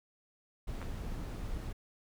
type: noise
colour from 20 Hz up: brown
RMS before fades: -39 dBFS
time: 0.67-1.73 s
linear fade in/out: 10 ms
type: clicks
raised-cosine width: 0.5 ms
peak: -30 dBFS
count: 2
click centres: 0.816 / 0.827 s
effects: none